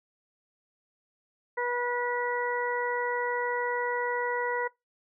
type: harmonic tone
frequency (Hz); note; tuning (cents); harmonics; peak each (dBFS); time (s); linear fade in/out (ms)
486.4; B4; -26; 1 / 2 / 3 / 4; -31 / -32 / -37 / -34; 1.57-4.68; 10
effects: noise-tail reverb RT60 0.2 s tail -23 dB re dry